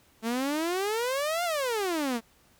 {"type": "exponential two-way sweep", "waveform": "sawtooth", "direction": "up then down", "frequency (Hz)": [219.4, 716, 219.4], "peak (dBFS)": -23, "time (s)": [0.22, 2.21], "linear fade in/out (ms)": 50, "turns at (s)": 1.44, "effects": ["pink hiss -62 dBFS RMS until 2.59 s"]}